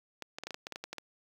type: clicks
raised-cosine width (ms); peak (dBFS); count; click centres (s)
0.2; -22; 12; 0.223 / 0.385 / 0.436 / 0.47 / 0.507 / 0.544 / 0.669 / 0.723 / 0.759 / 0.84 / 0.93 / 0.983
effects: high-pass 150 Hz 12 dB/octave + 8-bit